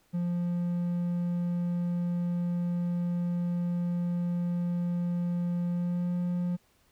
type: tone with pitch glide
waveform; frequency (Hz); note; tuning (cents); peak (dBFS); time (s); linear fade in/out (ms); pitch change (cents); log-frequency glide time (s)
triangle; 174.61 to 176.64; F3 to F3; 0 to +20; -25; 0.13-6.57; 20; +20; 5.69-6.14
effects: pink hiss -67 dBFS RMS until 6.91 s